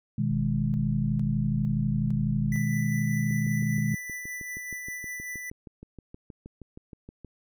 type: chord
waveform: sine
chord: G# minor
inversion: first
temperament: equal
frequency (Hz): 123.47 / 155.56 / 207.7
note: B2 / D#3 / G#3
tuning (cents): 0 / 0 / 0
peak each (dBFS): -28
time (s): 0.18-3.95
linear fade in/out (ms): 5
type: tone bursts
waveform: triangle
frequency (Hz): 44.79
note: F1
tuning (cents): +44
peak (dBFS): -34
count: 5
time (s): 0.31-2.56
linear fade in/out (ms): 0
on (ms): 430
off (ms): 25
type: tone with tremolo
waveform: square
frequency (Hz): 1984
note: B6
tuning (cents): +7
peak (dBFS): -34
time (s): 2.52-5.5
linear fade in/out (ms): 2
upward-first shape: sine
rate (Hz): 5.1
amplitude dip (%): 30
type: click train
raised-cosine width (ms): 3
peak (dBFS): -30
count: 26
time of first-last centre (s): 3.31-7.247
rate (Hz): 6.35
effects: none